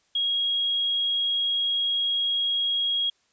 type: tone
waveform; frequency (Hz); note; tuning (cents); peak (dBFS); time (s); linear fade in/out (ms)
sine; 3290; G#7; -17; -22; 0.15-3.1; 5
effects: white hiss -67 dBFS RMS until 3.32 s + resampled to 16000 Hz